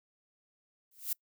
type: noise with exponential growth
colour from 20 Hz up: violet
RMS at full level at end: -29 dBFS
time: 0.91-1.13 s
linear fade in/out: 5 ms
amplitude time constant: 46 ms
effects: noise-tail reverb RT60 0.1 s tail -26 dB re dry